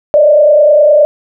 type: tone with frequency modulation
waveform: sine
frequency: 596 Hz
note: D5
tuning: 25 cents sharp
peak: -3 dBFS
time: 0.14-1.05 s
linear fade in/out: 0 ms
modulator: 29.8 Hz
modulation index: 0.9
effects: none

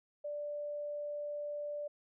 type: tone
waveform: sine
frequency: 587.3 Hz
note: D5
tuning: in tune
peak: -37 dBFS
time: 0.24-1.88 s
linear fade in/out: 10 ms
effects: none

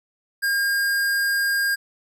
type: tone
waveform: square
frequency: 1614 Hz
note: G#6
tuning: 50 cents flat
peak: -20 dBFS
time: 0.42-1.76 s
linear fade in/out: 20 ms
effects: none

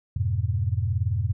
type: chord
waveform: sine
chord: F diminished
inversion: none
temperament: just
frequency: 87.31 / 104.77 / 125.72 Hz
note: F2 / Ab2 / Cb3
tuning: 0 / +16 / +31 cents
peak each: -26 / -25 / -29 dBFS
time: 0.16-1.33 s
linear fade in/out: 5 ms
effects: none

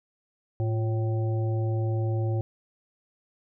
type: harmonic tone with a mistuned harmonic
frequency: 110 Hz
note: A2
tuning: in tune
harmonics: 1 / 3 / 5 / 7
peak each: -24 / -34 / -38 / -41 dBFS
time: 0.6-2.41 s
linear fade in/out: 0 ms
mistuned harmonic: 3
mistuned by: +100 cents
effects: none

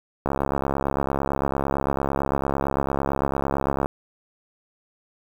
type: click train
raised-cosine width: 1 ms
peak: -9 dBFS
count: 249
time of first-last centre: 0.26-3.859 s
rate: 68.9 Hz
effects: 7-bit

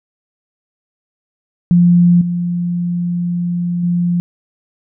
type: tone with level steps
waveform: sine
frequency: 174.61 Hz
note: F3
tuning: in tune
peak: -6 / -15 / -12 dBFS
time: 1.71-4.2 s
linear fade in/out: 0 ms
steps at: 2.21 / 3.83 s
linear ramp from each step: 5 ms
effects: none

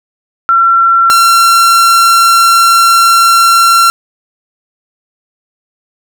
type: tone pair in turn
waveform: sine / 45% pulse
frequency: 1358 / 1363 Hz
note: F6 / F6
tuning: -49 / -43 cents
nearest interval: unison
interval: 6 cents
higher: second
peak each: -4 dBFS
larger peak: neither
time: 0.49-1.1 / 1.1-3.9 s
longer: second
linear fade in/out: 0 ms
effects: none

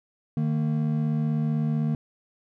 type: tone pair together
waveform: triangle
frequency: 152.37 / 228.3 Hz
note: D#3 / A#3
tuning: -36 / -36 cents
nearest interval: perfect fifth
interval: 700 cents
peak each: -22 / -25 dBFS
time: 0.37-1.95 s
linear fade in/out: 2 ms
effects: none

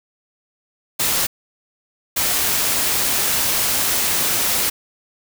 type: noise bursts at uneven times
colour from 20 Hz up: white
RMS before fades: -19 dBFS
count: 2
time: 0.99-1.27 / 2.16-4.7 s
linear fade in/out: 10 ms
effects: none

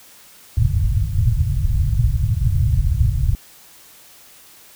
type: low-pass noise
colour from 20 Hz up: white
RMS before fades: -17 dBFS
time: 0.57-3.35 s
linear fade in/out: 2 ms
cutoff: 130 Hz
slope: 48 dB/octave
effects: white hiss -46 dBFS RMS until 4.75 s

